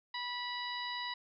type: harmonic tone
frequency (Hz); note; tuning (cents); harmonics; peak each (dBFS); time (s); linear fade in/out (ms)
979; B5; -15; 1 / 2 / 3 / 4 / 5; -41 / -42 / -47 / -42 / -48; 0.14-1.14; 5
effects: none